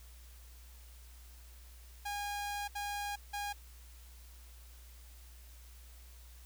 sawtooth tone bursts at uneven times, 817 Hz, G#5, 29 cents flat, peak -33 dBFS, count 3, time 2.05-2.68 / 2.75-3.16 / 3.33-3.53 s, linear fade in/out 10 ms, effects added 60 Hz sine -52 dBFS peak until 6.45 s + white hiss -61 dBFS RMS until 6.45 s

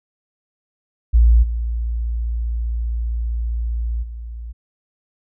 sine tone with level steps, 57.6 Hz, A#1, 20 cents flat, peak -8 / -19 / -28 dBFS, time 1.13-4.53 s, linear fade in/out 20 ms, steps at 1.42 / 4.02 s, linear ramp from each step 20 ms, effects none

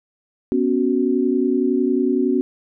sine chord, B suspended second, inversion none, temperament just, 246.9 / 277.8 / 370.4 Hz, B3 / C#4 / F#4, 0 / +4 / +2 cents, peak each -20 dBFS, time 0.52-2.41 s, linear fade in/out 0 ms, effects none

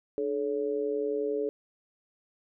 sine tone with amplitude modulation, 430.1 Hz, A4, 39 cents flat, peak -23 dBFS, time 0.18-1.49 s, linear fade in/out 0 ms, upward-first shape sine, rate 131 Hz, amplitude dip 90%, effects none

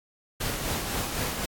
pink noise with tremolo, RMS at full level -29 dBFS, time 0.4-1.46 s, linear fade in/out 10 ms, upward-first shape sine, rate 3.9 Hz, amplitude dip 35%, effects AAC 64 kbps

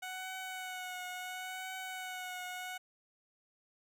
15% pulse tone with vibrato, 740 Hz, F#5, in tune, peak -34 dBFS, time 0.02-2.78 s, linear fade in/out 10 ms, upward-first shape triangle, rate 0.72 Hz, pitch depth 31 cents each way, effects none

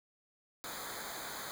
pink noise with comb filter, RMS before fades -43 dBFS, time 0.64-1.51 s, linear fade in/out 0 ms, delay 0.36 ms, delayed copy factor -0.9, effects none

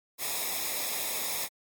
white noise with comb filter, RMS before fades -32 dBFS, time 0.18-1.49 s, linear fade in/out 50 ms, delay 0.67 ms, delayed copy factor -0.7, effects MP3 96 kbps

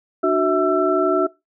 sine tone cluster, 298.8 / 370.4 / 652 / 1335 Hz, D4 / F#4 / E5 / E6, +30 / +2 / -19 / +22 cents, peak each -22 / -18 / -20 / -22 dBFS, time 0.23-1.27 s, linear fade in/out 10 ms, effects noise-tail reverb RT60 0.2 s tail -20 dB re dry

